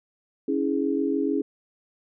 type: chord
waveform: sine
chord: C# minor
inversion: none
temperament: equal with one note detuned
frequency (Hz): 277.2 / 323.8 / 415.3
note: C#4 / E4 / G#4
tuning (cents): 0 / -31 / 0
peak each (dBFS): -25 / -27 / -27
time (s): 0.48-1.42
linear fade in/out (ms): 5
effects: none